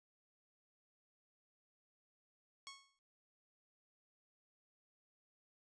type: tone with exponential decay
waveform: 10% pulse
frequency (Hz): 1100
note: C#6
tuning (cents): -14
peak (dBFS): -38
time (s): 2.67-2.99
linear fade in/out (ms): 0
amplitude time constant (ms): 69
effects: resampled to 22050 Hz